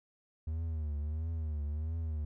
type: tone with vibrato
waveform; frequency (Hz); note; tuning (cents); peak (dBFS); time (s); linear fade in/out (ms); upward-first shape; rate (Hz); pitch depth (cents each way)
triangle; 77.5; D#2; -6; -31; 0.47-2.25; 5; triangle; 1.5; 120
effects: none